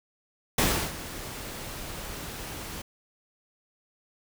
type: noise with ADSR envelope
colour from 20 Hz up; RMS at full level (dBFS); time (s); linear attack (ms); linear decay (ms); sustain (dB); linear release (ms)
pink; -22; 0.58-2.82; 5; 330; -16; 7
effects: none